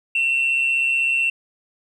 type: tone with amplitude modulation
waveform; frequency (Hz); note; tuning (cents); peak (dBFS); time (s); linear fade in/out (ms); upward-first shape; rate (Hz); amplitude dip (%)
sine; 2705; E7; +44; -13; 0.15-1.3; 5; sine; 136; 55
effects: tanh soft clip ceiling -13 dBFS + 9-bit